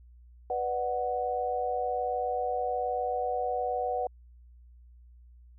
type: chord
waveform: sine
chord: B minor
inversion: none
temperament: just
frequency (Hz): 493.9 / 592.7 / 740.8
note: B4 / D5 / F#5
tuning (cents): 0 / +16 / +2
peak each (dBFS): -32 / -36 / -30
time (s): 0.5-4.07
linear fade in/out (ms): 2
effects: added 60 Hz sine -51 dBFS peak until 5.58 s